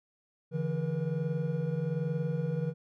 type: tone cluster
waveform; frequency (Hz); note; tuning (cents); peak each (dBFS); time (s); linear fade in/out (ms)
triangle; 144.3 / 165.5 / 479.8; D3 / E3 / A#4; -30 / +7 / +50; -31 / -30 / -35; 0.51-2.74; 50
effects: none